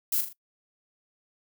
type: noise with echo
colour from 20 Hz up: violet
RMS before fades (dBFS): -26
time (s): 0.12-0.21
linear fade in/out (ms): 5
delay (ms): 40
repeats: 3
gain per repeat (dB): -7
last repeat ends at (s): 0.33
effects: noise-tail reverb RT60 0.1 s tail -20 dB re dry